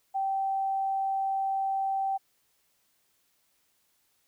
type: tone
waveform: sine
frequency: 777 Hz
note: G5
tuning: 16 cents flat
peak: -26 dBFS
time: 0.14-2.18 s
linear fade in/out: 20 ms
effects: white hiss -71 dBFS RMS until 4.27 s